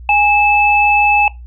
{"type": "tone pair together", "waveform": "sine", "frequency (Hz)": [825.4, 2619], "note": ["G#5", "E7"], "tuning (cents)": [-11, -12], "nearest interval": "octave + minor sixth", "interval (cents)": 1999, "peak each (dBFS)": -11, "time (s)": [0.09, 1.28], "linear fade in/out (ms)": 2, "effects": ["noise-tail reverb RT60 0.2 s tail -19 dB re dry", "added 60 Hz sine -30 dBFS peak until 1.46 s"]}